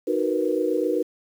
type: chord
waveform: sine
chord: B major seventh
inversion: first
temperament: equal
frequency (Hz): 311.1 / 370 / 466.2 / 493.9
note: D#4 / F#4 / A#4 / B4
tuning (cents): 0 / 0 / 0 / 0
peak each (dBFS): -26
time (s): 0.07-1.03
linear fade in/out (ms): 10
effects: 8-bit